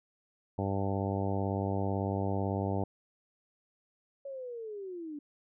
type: harmonic tone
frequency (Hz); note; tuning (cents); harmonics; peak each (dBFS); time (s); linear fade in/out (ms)
98; G2; 0; 1 / 2 / 3 / 4 / 5 / 6 / 7 / 8 / 9; -33 / -36 / -38 / -39 / -40 / -41 / -41 / -42 / -43; 0.58-2.84; 5
type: linear sweep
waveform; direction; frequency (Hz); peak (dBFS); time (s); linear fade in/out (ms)
sine; down; 560 to 285; -38; 4.25-5.19; 5
effects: none